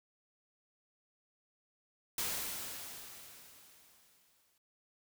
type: noise with exponential decay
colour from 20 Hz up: white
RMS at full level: -35 dBFS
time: 2.18-4.58 s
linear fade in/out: 2 ms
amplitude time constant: 520 ms
effects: none